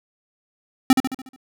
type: tone with echo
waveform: square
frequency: 261.6 Hz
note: C4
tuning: in tune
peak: -9 dBFS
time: 0.9-0.93 s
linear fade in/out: 2 ms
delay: 72 ms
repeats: 6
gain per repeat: -6 dB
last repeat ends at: 1.362 s
effects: none